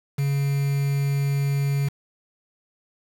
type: tone with quantisation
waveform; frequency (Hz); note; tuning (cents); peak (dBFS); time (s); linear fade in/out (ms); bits
triangle; 140; C#3; +18; -18; 0.18-1.89; 10; 6
effects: none